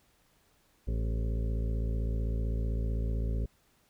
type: harmonic tone with a mistuned harmonic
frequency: 55.7 Hz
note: A1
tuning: 22 cents sharp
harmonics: 1 / 2 / 3 / 4 / 5 / 7 / 8 / 9 / 10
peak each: -29 / -36 / -44 / -43 / -48 / -47 / -49 / -52 / -53 dBFS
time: 0.87-3.46 s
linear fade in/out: 10 ms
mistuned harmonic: 8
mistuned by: -42 cents
effects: pink hiss -68 dBFS RMS until 3.89 s